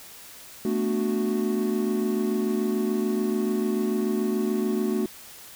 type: chord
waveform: triangle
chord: B minor seventh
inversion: third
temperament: equal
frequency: 220 / 246.9 / 293.7 / 370 Hz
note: A3 / B3 / D4 / F#4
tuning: 0 / 0 / 0 / 0 cents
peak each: -24 / -29 / -30 / -25 dBFS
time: 0.65-5.06 s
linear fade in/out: 2 ms
effects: white hiss -45 dBFS RMS until 5.55 s